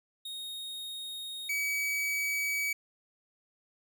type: tone pair in turn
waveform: 45% pulse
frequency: 3729 / 2277 Hz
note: A#7 / C#7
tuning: 0 / +46 cents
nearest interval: major sixth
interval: 854 cents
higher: first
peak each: -38 / -29 dBFS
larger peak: second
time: 0.25-1.49 / 1.49-2.73 s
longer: neither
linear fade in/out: 5 ms
effects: none